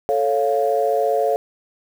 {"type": "chord", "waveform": "sine", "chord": "A augmented", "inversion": "none", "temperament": "equal", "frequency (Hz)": [440, 554.4, 698.5], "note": ["A4", "C#5", "E#5"], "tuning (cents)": [0, 0, 0], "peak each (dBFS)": -20, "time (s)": [0.09, 1.36], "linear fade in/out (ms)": 0, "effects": ["tanh soft clip ceiling -6 dBFS", "7-bit"]}